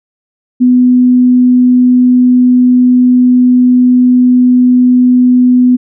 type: tone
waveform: sine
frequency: 249.5 Hz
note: B3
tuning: 18 cents sharp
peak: -3 dBFS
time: 0.6-5.77 s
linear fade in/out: 20 ms
effects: none